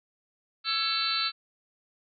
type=harmonic tone with a mistuned harmonic; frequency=444.7 Hz; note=A4; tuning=18 cents sharp; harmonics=3 / 4 / 5 / 6 / 7 / 8 / 9 / 10; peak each=-32 / -40 / -39 / -36 / -41 / -39 / -29 / -32 dBFS; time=0.64-1.32 s; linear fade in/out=50 ms; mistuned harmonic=4; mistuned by=-110 cents; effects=none